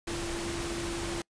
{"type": "tone in noise", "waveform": "sine", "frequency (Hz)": 340.7, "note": "F4", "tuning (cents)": -43, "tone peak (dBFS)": -35, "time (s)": [0.07, 1.22], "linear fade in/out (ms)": 5, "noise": "pink", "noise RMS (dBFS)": -36, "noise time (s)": [0.07, 1.22], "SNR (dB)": -2, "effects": ["noise-tail reverb RT60 0.1 s tail -26 dB re dry", "resampled to 22050 Hz"]}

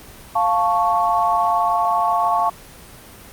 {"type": "chord", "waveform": "sine", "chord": "F augmented", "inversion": "none", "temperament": "equal", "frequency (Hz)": [698.5, 880, 1108.7], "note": ["F5", "A5", "C#6"], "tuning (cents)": [0, 0, 0], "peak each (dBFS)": -19, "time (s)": [0.35, 2.5], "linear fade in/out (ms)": 10, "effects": ["pink hiss -41 dBFS RMS until 3.32 s", "Opus 24 kbps"]}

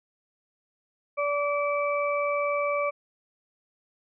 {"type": "harmonic tone", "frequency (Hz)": 578, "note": "D5", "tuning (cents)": -28, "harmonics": [1, 2, 4], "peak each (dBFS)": [-26, -29, -32], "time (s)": [1.17, 2.91], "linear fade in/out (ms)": 20, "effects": []}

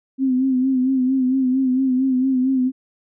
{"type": "tone with vibrato", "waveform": "sine", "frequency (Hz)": 260, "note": "C4", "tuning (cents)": -11, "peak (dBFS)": -15, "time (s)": [0.18, 2.72], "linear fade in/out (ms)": 50, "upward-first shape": "sine", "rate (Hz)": 4.4, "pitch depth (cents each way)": 53, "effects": []}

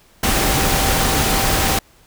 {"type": "tone in noise", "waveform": "sine", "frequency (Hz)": 779, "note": "G5", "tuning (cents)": -11, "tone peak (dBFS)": -25, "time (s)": [0.23, 1.79], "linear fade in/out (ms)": 5, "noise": "pink", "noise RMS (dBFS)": -17, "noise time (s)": [0.23, 1.79], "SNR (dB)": -11, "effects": ["pink hiss -52 dBFS RMS until 2.06 s"]}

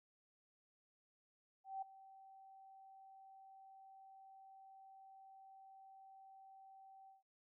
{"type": "tone with ADSR envelope", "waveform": "sine", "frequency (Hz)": 773, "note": "G5", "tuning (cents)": -24, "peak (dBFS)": -40, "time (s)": [1.64, 7.23], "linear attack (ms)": 180, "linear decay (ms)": 8, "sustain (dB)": -18, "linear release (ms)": 150, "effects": []}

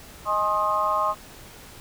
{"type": "harmonic tone with a mistuned harmonic", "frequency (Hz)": 207.7, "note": "G#3", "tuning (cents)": 0, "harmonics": [3, 4, 5, 6], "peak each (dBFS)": [-28, -30, -23, -26], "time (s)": [0.25, 1.15], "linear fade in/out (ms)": 50, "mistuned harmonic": 5, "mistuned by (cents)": 41, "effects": ["pink hiss -45 dBFS RMS until 1.8 s"]}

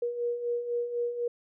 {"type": "beating tone pair", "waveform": "sine", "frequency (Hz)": [475.1, 479.1], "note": ["A#4", "A#4"], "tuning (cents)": [33, 47], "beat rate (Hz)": 4, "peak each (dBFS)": [-36, -29], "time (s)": [0.02, 1.28], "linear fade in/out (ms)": 5, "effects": []}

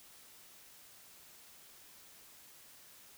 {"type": "silence", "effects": ["white hiss -58 dBFS RMS until 3.17 s"]}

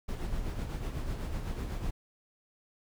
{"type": "noise with tremolo", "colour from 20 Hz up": "brown", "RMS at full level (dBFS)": -33, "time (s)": [0.08, 1.91], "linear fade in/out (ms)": 10, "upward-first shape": "sine", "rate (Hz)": 8, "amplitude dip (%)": 45, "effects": []}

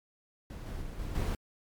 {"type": "noise with level steps", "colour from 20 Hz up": "brown", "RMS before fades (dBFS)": [-41, -38, -41, -37, -30], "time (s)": [0.5, 1.35], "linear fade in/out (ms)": 2, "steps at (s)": [0.66, 0.82, 0.99, 1.15], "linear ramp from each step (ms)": 2, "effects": ["MP3 96 kbps"]}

